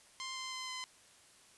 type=tone with pitch steps; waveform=10% pulse; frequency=1048 / 1040.2 / 1032.4 / 1024.7 Hz; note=C6 / C6 / C6 / C6; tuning=+2 / -10 / -23 / -36 cents; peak=-32 dBFS; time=0.2-0.84 s; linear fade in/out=0 ms; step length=160 ms; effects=white hiss -62 dBFS RMS until 1.57 s + resampled to 24000 Hz